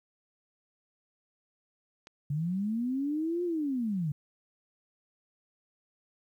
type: click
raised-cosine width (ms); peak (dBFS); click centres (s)
0.2; -30; 2.071
type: linear two-way sweep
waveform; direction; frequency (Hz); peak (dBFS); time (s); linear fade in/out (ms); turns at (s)
sine; up then down; 139.7 to 357.8 to 139.7; -28; 2.3-4.12; 5; 3.44
effects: 11-bit

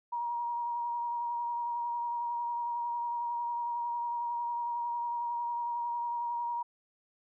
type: tone with vibrato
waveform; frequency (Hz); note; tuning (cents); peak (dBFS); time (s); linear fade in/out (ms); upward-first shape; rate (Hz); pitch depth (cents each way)
sine; 949; A#5; +31; -31; 0.12-6.63; 10; sine; 11; 17
effects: none

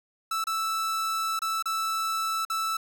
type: tone with dropouts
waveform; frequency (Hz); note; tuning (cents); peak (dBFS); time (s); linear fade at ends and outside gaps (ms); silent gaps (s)
45% pulse; 1318.5; E6; 0; -26; 0.31-2.77; 5; 0.441-0.469 / 1.392-1.418 / 1.625-1.656 / 2.451-2.499
effects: none

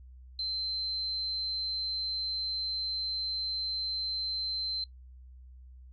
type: tone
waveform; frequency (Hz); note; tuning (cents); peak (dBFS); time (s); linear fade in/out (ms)
sine; 4100; C8; -36; -31; 0.39-4.84; 2
effects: noise-tail reverb RT60 0.1 s tail -23 dB re dry + added 63 Hz sine -48 dBFS peak until 5.92 s

